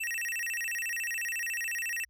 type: tone with vibrato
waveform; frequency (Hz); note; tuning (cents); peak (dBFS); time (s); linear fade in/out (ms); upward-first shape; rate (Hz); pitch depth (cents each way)
square; 2241; C#7; +18; -32; 0-2.05; 10; square; 14; 300
effects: added 60 Hz sine -66 dBFS peak until 2.09 s